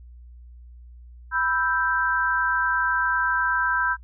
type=chord; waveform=sine; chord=E minor; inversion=second; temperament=equal; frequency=987.8 / 1318.5 / 1568 Hz; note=B5 / E6 / G6; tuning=0 / 0 / 0 cents; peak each=-26 / -27 / -22 dBFS; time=1.31-3.97 s; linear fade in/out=50 ms; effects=noise-tail reverb RT60 0.1 s tail -26 dB re dry + added 60 Hz sine -42 dBFS peak until 4.03 s